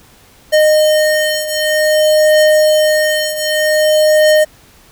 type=beating tone pair; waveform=square; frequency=614 / 614.53 Hz; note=D#5 / D#5; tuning=-23 / -22 cents; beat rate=0.53 Hz; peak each=-11 / -15 dBFS; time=0.52-4.45 s; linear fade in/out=20 ms; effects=pink hiss -45 dBFS RMS until 4.91 s